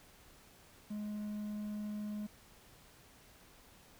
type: tone with quantisation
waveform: triangle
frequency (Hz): 209.7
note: G#3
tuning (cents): +17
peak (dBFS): -36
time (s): 0.9-2.27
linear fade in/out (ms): 10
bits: 11
effects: pink hiss -61 dBFS RMS until 3.99 s